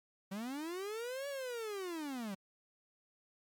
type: linear two-way sweep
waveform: 45% pulse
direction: up then down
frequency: 185.7 to 572 to 185.7 Hz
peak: -39 dBFS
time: 0.31-2.35 s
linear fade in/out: 10 ms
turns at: 1.28 s
effects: MP3 96 kbps